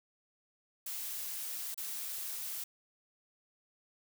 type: noise with dropouts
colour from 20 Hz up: blue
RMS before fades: -40 dBFS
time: 0.86-2.64 s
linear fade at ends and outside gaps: 5 ms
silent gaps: 1.745-1.776 s
effects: none